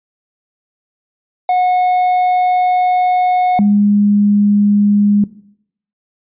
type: tone pair in turn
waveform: triangle / sine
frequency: 729 / 205.1 Hz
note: F#5 / G#3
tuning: -26 / -21 cents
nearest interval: octave + minor seventh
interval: 2195 cents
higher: first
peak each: -8 dBFS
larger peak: neither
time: 1.49-3.59 / 3.59-5.24 s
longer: first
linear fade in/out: 2 ms
effects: noise-tail reverb RT60 0.7 s tail -18 dB re dry + resampled to 8000 Hz